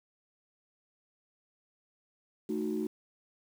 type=chord; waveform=sine; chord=D# diminished; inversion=second; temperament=equal; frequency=220 / 311.1 / 370 Hz; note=A3 / D#4 / F#4; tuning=0 / 0 / 0 cents; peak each=-34 dBFS; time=2.49-2.87 s; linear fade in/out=5 ms; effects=tanh soft clip ceiling -23 dBFS + 9-bit